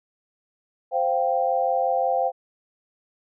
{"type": "chord", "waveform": "sine", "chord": "C suspended fourth", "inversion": "none", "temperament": "equal", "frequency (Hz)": [523.3, 698.5, 784], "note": ["C5", "F5", "G5"], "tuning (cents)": [0, 0, 0], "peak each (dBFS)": -24, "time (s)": [0.91, 2.32], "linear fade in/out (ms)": 50, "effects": []}